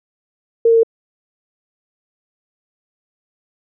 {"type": "tone with pitch steps", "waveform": "sine", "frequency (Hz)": [460.3, 457.1, 454], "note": ["A#4", "A#4", "A#4"], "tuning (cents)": [-22, -34, -46], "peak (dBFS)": -8, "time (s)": [0.65, 0.833], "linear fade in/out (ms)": 5, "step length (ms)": 61, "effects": []}